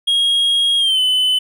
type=tone with pitch glide; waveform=triangle; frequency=3275 to 3021 Hz; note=G#7 to F#7; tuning=-25 to +35 cents; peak=-11 dBFS; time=0.07-1.39 s; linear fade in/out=10 ms; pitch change=-140 cents; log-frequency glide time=0.78-1 s; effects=none